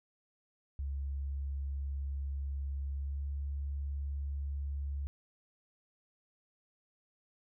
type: tone with pitch glide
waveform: sine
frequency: 69.3 to 70.39 Hz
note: C#2 to C#2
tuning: 0 to +27 cents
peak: -34 dBFS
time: 0.79-5.07 s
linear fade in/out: 0 ms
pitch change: +27 cents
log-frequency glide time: 2.95-3.22 s
effects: none